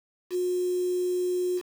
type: tone with quantisation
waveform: sine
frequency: 360.9 Hz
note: F#4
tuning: 43 cents flat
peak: -24 dBFS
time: 0.3-1.62 s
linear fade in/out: 50 ms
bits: 7
effects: none